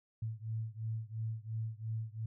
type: beating tone pair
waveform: sine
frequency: 110 / 112.9 Hz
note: A2 / A2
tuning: 0 / +45 cents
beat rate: 2.9 Hz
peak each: -39 / -40 dBFS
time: 0.22-2.26 s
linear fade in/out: 5 ms
effects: none